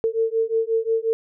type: beating tone pair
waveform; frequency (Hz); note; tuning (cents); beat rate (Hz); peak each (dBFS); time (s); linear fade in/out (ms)
sine; 447.9 / 453.5; A4 / A#4; +31 / -48; 5.6; -22; 0.04-1.13; 0
effects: none